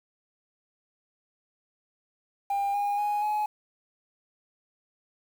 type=tone with pitch steps; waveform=sine; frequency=800 / 814.5 / 829.2 / 844.2 Hz; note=G5 / G#5 / G#5 / G#5; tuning=+35 / -34 / -3 / +28 cents; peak=-22 dBFS; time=2.5-3.46 s; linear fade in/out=5 ms; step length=240 ms; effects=tanh soft clip ceiling -24 dBFS + 8-bit